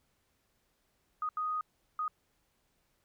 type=tone bursts at uneven times; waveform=sine; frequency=1244.5 Hz; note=D#6; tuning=in tune; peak=-31 dBFS; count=3; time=1.22-1.29 / 1.37-1.61 / 1.99-2.08 s; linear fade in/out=2 ms; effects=pink hiss -75 dBFS RMS until 3.04 s